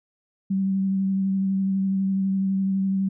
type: tone with vibrato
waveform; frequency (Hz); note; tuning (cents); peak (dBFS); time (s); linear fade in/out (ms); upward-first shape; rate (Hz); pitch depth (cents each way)
sine; 192.9; G3; -28; -20; 0.5-3.09; 10; sine; 12; 16
effects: none